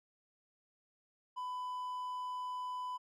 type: tone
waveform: triangle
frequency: 1000 Hz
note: B5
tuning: 21 cents sharp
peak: -36 dBFS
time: 1.36-2.98 s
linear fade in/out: 20 ms
effects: none